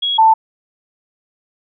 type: tone pair in turn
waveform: sine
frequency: 3322 / 887 Hz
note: G#7 / A5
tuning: 0 / +14 cents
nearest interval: octave + major seventh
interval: 2286 cents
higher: first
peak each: -15 / -6 dBFS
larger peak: second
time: 0.02-0.18 / 0.18-0.34 s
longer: neither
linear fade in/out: 10 ms
effects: none